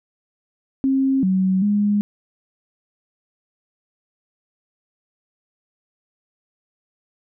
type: tone with pitch steps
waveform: sine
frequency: 268 / 188.3 / 205.9 Hz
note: C4 / F#3 / G#3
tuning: +42 / +31 / -15 cents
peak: -15 dBFS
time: 0.84-2.01 s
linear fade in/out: 0 ms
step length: 390 ms
effects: none